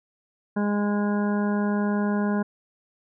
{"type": "harmonic tone", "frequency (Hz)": 205.8, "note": "G#3", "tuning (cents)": -16, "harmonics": [1, 2, 3, 4, 5, 7, 8], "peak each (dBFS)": [-22, -31, -34, -36, -36, -37, -40], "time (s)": [0.56, 2.43], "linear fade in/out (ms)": 10, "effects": []}